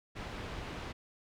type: low-pass noise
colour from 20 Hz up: pink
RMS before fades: -42 dBFS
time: 0.15-0.93 s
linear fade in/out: 20 ms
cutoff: 3300 Hz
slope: 12 dB/octave
effects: none